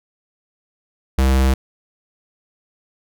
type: tone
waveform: square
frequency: 66 Hz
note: C2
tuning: 16 cents sharp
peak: -13 dBFS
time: 1.18-1.54 s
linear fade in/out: 5 ms
effects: none